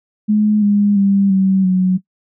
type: tone with pitch steps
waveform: sine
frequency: 211.5 / 204.5 / 197.79 / 191.28 / 184.97 Hz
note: G#3 / G#3 / G3 / G3 / F#3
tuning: +32 / -26 / +16 / -42 / 0 cents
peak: -10 dBFS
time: 0.28-1.98 s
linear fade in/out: 20 ms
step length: 340 ms
effects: noise-tail reverb RT60 0.1 s tail -17 dB re dry

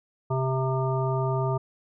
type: harmonic tone with a mistuned harmonic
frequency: 131.4 Hz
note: C3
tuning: 8 cents sharp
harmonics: 1 / 3 / 5 / 7 / 9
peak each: -25 / -30 / -32 / -33 / -35 dBFS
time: 0.3-1.58 s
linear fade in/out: 10 ms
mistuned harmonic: 9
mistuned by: +21 cents
effects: none

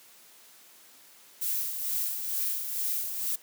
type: noise with tremolo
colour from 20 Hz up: violet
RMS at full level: -29 dBFS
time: 1.41-3.36 s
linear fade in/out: 10 ms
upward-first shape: sine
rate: 2.2 Hz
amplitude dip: 50%
effects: white hiss -55 dBFS RMS until 3.42 s + high-pass 200 Hz 12 dB/octave

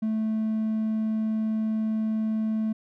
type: tone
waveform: triangle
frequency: 218.8 Hz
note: A3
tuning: 9 cents flat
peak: -21 dBFS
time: 0.02-2.73 s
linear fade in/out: 10 ms
effects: tanh soft clip ceiling -17 dBFS

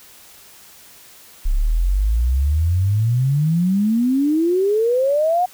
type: exponential sweep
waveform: sine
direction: up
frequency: 32.44 to 740 Hz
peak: -14 dBFS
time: 1.45-5.46 s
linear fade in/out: 10 ms
effects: white hiss -45 dBFS RMS until 5.53 s

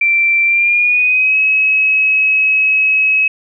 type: tone with pitch glide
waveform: sine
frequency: 2349 to 2562 Hz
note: D7 to E7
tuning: 0 to -50 cents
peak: -9 dBFS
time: 0.01-3.28 s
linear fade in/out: 5 ms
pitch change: +150 cents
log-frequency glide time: 0.45-1.37 s
effects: none

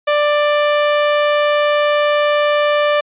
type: tone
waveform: sawtooth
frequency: 590 Hz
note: D5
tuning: 8 cents sharp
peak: -8 dBFS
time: 0.07-3.01 s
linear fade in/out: 10 ms
effects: resampled to 8000 Hz

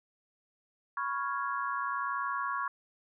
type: chord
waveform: sine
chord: C# dominant seventh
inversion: third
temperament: equal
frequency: 987.8 / 1108.7 / 1396.9 / 1661.2 Hz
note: B5 / C#6 / E#6 / G#6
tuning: 0 / 0 / 0 / 0 cents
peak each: -39 / -33 / -38 / -39 dBFS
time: 0.97-2.68 s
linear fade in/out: 2 ms
effects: none

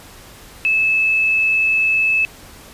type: tone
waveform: sine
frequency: 2609 Hz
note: E7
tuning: 18 cents flat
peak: -13 dBFS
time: 0.65-2.25 s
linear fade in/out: 0 ms
effects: pink hiss -41 dBFS RMS until 2.73 s + resampled to 32000 Hz

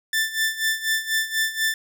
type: tone with tremolo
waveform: sawtooth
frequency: 1770 Hz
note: A6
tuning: 10 cents sharp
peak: -15 dBFS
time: 0.13-1.74 s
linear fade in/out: 2 ms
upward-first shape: sine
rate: 4.1 Hz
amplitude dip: 80%
effects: none

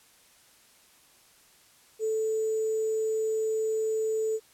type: tone with sample-and-hold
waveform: sine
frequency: 438.9 Hz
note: A4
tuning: 4 cents flat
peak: -25 dBFS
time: 1.99-4.4 s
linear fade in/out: 50 ms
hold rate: 7350 Hz
effects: white hiss -59 dBFS RMS until 4.53 s + low-pass 12000 Hz 12 dB/octave

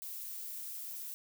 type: noise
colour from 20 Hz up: violet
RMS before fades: -43 dBFS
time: 0.02-1.14 s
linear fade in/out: 0 ms
effects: none

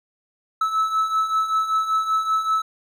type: beating tone pair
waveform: triangle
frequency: 1300 / 1305.2 Hz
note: E6 / E6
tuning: -24 / -18 cents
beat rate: 5.2 Hz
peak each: -24 / -18 dBFS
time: 0.61-2.62 s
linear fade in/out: 5 ms
effects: none

